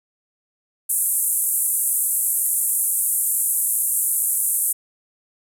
white band-pass noise, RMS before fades -21 dBFS, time 0.89-4.73 s, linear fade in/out 10 ms, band 8300 to 13000 Hz, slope 48 dB/octave, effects none

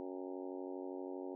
harmonic tone with a mistuned harmonic, 92.5 Hz, F#2, in tune, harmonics 3 / 4 / 5 / 6 / 7 / 8 / 9 / 10, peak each -46 / -45 / -51 / -51 / -56 / -57 / -58 / -59 dBFS, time 0-1.35 s, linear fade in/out 0 ms, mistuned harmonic 8, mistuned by +76 cents, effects none

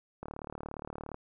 click train, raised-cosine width 1 ms, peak -26 dBFS, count 35, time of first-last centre 0.23-1.144 s, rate 37.2 Hz, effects none

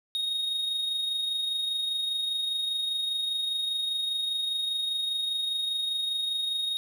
triangle tone with amplitude modulation, 3733 Hz, A#7, 2 cents sharp, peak -24 dBFS, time 0.15-6.77 s, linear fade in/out 0 ms, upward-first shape sine, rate 25 Hz, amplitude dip 35%, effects none

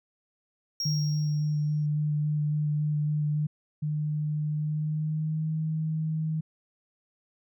triangle tone with exponential decay, 5588 Hz, F8, in tune, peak -26 dBFS, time 0.8-1.86 s, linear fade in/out 2 ms, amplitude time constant 230 ms
sine tone with vibrato, 150 Hz, D3, 37 cents sharp, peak -24 dBFS, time 0.85-3.47 s, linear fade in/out 10 ms, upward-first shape square, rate 3.6 Hz, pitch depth 9 cents each way
sine tone with pitch glide, 151.1 to 157.52 Hz, D3 to D#3, +50 to +22 cents, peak -26 dBFS, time 3.82-6.41 s, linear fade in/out 10 ms, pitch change +72 cents, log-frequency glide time 4.53-5.51 s
effects none

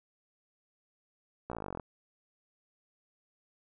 slowing click train, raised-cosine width 1 ms, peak -24 dBFS, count 16, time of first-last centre 1.5-1.798 s, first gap 16 ms, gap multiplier 1.03, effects none

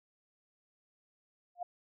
sine tone with exponential growth, 707 Hz, F5, 21 cents sharp, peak -31 dBFS, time 1.55-1.63 s, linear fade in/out 5 ms, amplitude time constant 16 ms, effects none

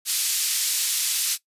white band-pass noise, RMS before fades -24 dBFS, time 0.05-1.38 s, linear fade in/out 50 ms, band 3300 to 11000 Hz, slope 12 dB/octave, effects noise-tail reverb RT60 0.1 s tail -18 dB re dry + resampled to 32000 Hz

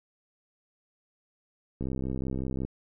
click train, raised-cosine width 3 ms, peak -20 dBFS, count 56, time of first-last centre 1.81-2.65 s, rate 65.5 Hz, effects none

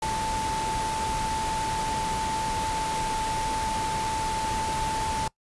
sine tone in noise, 880 Hz, A5, in tune, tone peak -27 dBFS, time 0.02-5.28 s, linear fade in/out 5 ms, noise pink, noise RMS -32 dBFS, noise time 0.02-5.28 s, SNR +2 dB, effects noise-tail reverb RT60 0.1 s tail -22 dB re dry + resampled to 24000 Hz

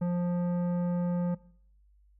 sine tone with tanh clipping, 175.9 Hz, F3, 13 cents sharp, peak -28 dBFS, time 0.01-1.35 s, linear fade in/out 10 ms, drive 12 dB, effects noise-tail reverb RT60 0.6 s tail -21 dB re dry + added 50 Hz sine -59 dBFS peak until 2.19 s

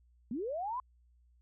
sine linear sweep, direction up, 207.7 to 1046.5 Hz, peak -34 dBFS, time 0.31-0.8 s, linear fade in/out 2 ms, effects added 60 Hz sine -63 dBFS peak until 1.41 s

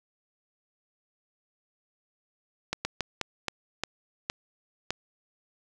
slowing click train, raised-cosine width 0.2 ms, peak -11 dBFS, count 8, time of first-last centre 2.73-4.906 s, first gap 120 ms, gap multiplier 1.31, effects none

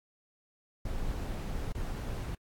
brown noise with dropouts, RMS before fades -35 dBFS, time 0.85-2.35 s, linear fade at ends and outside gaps 5 ms, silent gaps 1.724-1.748 s, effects AAC 64 kbps

